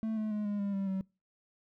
triangle tone with pitch steps, 220.9 / 215.6 / 210.4 / 205.4 / 200.5 / 195.67 / 190.98 Hz, A3 / A3 / G#3 / G#3 / G3 / G3 / G3, +7 / -35 / +23 / -19 / +39 / -3 / -45 cents, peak -29 dBFS, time 0.03-1.01 s, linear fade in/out 0 ms, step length 140 ms, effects noise-tail reverb RT60 0.3 s tail -25 dB re dry

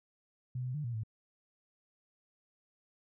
sine tone with pitch steps, 125.8 / 126.5 / 149.4 / 119 / 109.9 Hz, B2 / B2 / D3 / A#2 / A2, +32 / +42 / +30 / +36 / -2 cents, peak -34 dBFS, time 0.55-1.035 s, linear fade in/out 5 ms, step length 97 ms, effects none

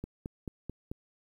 click train, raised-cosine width 3 ms, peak -24 dBFS, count 5, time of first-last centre 0.04-0.915 s, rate 4.57 Hz, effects 10-bit

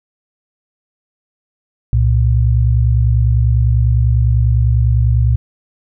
sine tone pair together, 66.53 / 116.54 Hz, C2 / A#2, +29 / 0 cents, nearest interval minor seventh, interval 971 cents, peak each -12 dBFS, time 1.93-5.36 s, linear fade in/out 0 ms, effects none

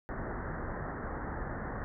pink low-pass noise, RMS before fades -38 dBFS, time 0.09-1.84 s, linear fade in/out 0 ms, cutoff 1900 Hz, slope 96 dB/octave, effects none

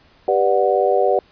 sine chord, G major seventh, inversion none, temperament just, 392 / 490 / 588 / 735 Hz, G4 / B4 / D5 / F#5, 0 / -14 / +2 / -12 cents, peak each -19 dBFS, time 0.28-1.19 s, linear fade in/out 2 ms, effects pink hiss -53 dBFS RMS until 1.31 s + resampled to 11025 Hz

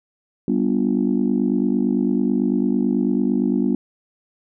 sine chord, G dominant seventh, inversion none, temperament just, 196 / 245 / 294 / 352.8 Hz, G3 / B3 / D4 / F4, 0 / -14 / +2 / +18 cents, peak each -21 / -19 / -23 / -25 dBFS, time 0.48-3.75 s, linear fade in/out 2 ms, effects tanh soft clip ceiling -8 dBFS

